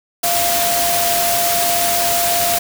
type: tone in noise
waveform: sine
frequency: 693 Hz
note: F5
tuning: 14 cents flat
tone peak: -18 dBFS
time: 0.23-2.59 s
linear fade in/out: 10 ms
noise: white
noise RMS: -18 dBFS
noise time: 0.23-2.59 s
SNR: -3 dB
effects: none